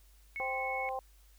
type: tone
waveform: sine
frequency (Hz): 2200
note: C#7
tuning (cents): -14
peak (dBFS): -36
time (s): 0.36-0.89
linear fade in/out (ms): 0
type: harmonic tone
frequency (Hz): 261.6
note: C4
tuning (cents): 0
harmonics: 2 / 3 / 4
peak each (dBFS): -39 / -36 / -43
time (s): 0.4-0.99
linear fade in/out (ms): 0
effects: added 50 Hz sine -58 dBFS peak until 1.38 s + white hiss -67 dBFS RMS until 1.38 s